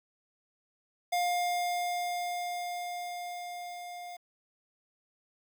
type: tone with level ramp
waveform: square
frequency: 707 Hz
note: F5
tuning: 21 cents sharp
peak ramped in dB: -27 to -42 dBFS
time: 1.12-4.17 s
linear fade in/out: 10 ms
effects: 10-bit